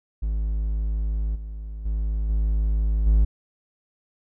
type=tone with level steps; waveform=triangle; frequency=53 Hz; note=G#1; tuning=36 cents sharp; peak=-20 / -29 / -20 / -17 / -12 dBFS; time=0.22-3.25 s; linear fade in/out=10 ms; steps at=1.35 / 1.85 / 2.29 / 3.06 s; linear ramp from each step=10 ms; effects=none